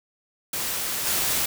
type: noise with level steps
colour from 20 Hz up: white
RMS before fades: -28 / -24 dBFS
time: 0.53-1.46 s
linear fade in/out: 5 ms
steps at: 1.05 s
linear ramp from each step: 20 ms
effects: none